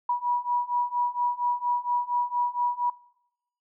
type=beating tone pair; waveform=sine; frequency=969 / 973.3 Hz; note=B5 / B5; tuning=-33 / -26 cents; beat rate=4.3 Hz; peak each=-27 dBFS; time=0.09-2.9 s; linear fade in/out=5 ms; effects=noise-tail reverb RT60 0.8 s tail -22 dB re dry